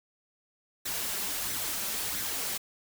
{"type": "noise with flanger", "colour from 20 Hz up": "white", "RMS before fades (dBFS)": -33, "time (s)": [0.85, 2.58], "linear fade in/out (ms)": 10, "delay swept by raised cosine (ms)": [0.51, 5.21], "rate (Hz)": 1.5, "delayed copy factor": 0.5, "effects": []}